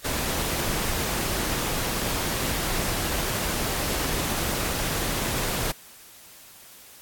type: noise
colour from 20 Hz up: pink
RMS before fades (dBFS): -27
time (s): 0.04-5.72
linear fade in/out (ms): 10
effects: white hiss -48 dBFS RMS until 7.01 s + AAC 64 kbps